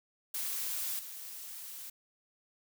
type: noise with level steps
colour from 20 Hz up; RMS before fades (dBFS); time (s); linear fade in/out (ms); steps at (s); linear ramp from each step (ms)
blue; -36 / -45; 0.34-1.9; 5; 0.99; 2
effects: none